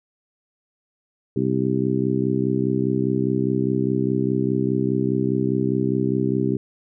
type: harmonic tone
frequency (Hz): 64.9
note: C2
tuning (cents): -13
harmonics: 2 / 3 / 4 / 5 / 6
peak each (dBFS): -25 / -25 / -25 / -25 / -25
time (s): 1.36-6.57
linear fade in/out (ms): 5
effects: none